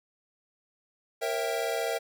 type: chord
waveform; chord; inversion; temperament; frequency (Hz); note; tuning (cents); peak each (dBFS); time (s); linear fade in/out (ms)
square; A# diminished seventh; none; equal with one note detuned; 466.2 / 542 / 659.3 / 784; A#4 / C#5 / E5 / G5; 0 / -39 / 0 / 0; -33 / -36 / -33 / -37; 1.21-1.99; 20
effects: none